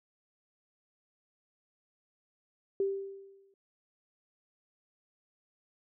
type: tone with exponential decay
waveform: sine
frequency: 392 Hz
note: G4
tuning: in tune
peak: -25 dBFS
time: 2.8-3.54 s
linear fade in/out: 2 ms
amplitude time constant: 160 ms
effects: none